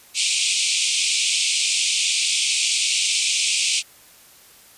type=band-pass noise; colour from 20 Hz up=pink; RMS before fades=-21 dBFS; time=0.14-3.83 s; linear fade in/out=50 ms; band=2300 to 9200 Hz; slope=96 dB/octave; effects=white hiss -49 dBFS RMS until 4.77 s + resampled to 32000 Hz